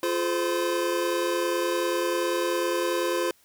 square tone cluster, 348.7 / 426 / 517 / 1016 Hz, F4 / G#4 / C5 / B5, -3 / +44 / -21 / +49 cents, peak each -28 / -34 / -29 / -34 dBFS, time 0.03-3.31 s, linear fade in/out 2 ms, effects white hiss -61 dBFS RMS until 3.44 s

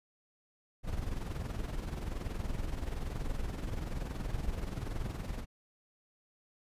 brown noise with amplitude modulation, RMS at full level -34 dBFS, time 0.83-5.46 s, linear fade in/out 50 ms, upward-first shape sine, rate 21.1 Hz, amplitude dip 60%, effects resampled to 32000 Hz

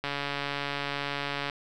click train, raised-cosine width 0.3 ms, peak -15 dBFS, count 208, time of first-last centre 0.04-1.498 s, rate 142 Hz, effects none

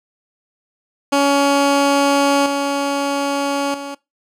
15% pulse tone with level steps, 280.9 Hz, C#4, 23 cents sharp, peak -6 / -11 / -20 dBFS, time 1.12-3.95 s, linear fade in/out 10 ms, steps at 2.46 / 3.74 s, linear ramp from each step 2 ms, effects noise-tail reverb RT60 0.2 s tail -21 dB re dry + low-pass 10000 Hz 12 dB/octave

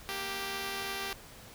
5% pulse tone pair together, 233.5 / 392 Hz, A#3 / G4, +3 / 0 cents, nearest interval major sixth, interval 897 cents, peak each -32 / -24 dBFS, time 0.09-1.13 s, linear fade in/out 0 ms, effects pink hiss -51 dBFS RMS until 1.54 s

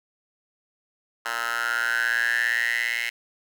10% pulse tone with high-pass filter sweep, 117.4 Hz, A#2, 13 cents sharp, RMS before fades -25 dBFS, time 1.25-3.1 s, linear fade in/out 10 ms, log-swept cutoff 1200 to 2200 Hz, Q 9.6, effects none

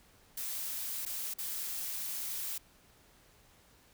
blue noise with dropouts, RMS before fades -38 dBFS, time 0.37-2.58 s, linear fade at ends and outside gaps 5 ms, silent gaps 1.053-1.061 / 1.338-1.385 s, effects pink hiss -63 dBFS RMS until 3.93 s

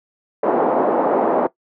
white band-pass noise, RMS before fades -17 dBFS, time 0.43-1.47 s, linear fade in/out 5 ms, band 260 to 840 Hz, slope 24 dB/octave, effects noise-tail reverb RT60 0.1 s tail -17 dB re dry

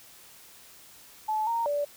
sine tone with pitch steps, 864 / 926 / 580 Hz, A5 / A#5 / D5, -32 / -12 / -22 cents, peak -25 dBFS, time 1.28-1.85 s, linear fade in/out 10 ms, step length 190 ms, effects white hiss -52 dBFS RMS until 1.96 s

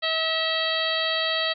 harmonic tone with a mistuned harmonic, 644 Hz, E5, 41 cents flat, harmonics 1 / 2 / 3 / 4 / 5 / 6 / 7, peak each -29 / -32 / -29 / -33 / -29 / -29 / -32 dBFS, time 0.02-1.54 s, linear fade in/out 20 ms, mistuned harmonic 4, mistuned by +41 cents, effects none

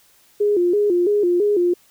sine tone with vibrato, 381.5 Hz, G4, 47 cents flat, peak -14 dBFS, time 0.4-1.74 s, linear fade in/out 10 ms, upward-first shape square, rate 3 Hz, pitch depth 140 cents each way, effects white hiss -55 dBFS RMS until 1.9 s

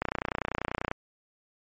click train, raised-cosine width 0.5 ms, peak -13 dBFS, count 28, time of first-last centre 0.02-0.914 s, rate 30.2 Hz, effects MP3 48 kbps

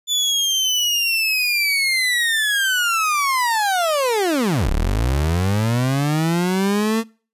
30% pulse linear two-way sweep, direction down then up, 3500 to 31.13 to 229.3 Hz, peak -14 dBFS, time 0.07-7.04 s, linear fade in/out 50 ms, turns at 4.7 s, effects noise-tail reverb RT60 0.4 s tail -24 dB re dry + resampled to 32000 Hz

